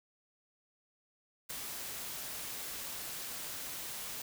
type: noise with ADSR envelope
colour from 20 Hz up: white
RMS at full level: -38 dBFS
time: 1.49-4.22 s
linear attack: 15 ms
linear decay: 6 ms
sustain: -4 dB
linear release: 4 ms
effects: none